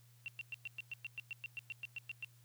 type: tone bursts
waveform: sine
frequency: 2728 Hz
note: F7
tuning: 41 cents flat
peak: -40 dBFS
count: 16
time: 0.26-2.246 s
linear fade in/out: 0 ms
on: 21 ms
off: 110 ms
effects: added 119 Hz sine -62 dBFS peak until 2.44 s + white hiss -70 dBFS RMS until 2.44 s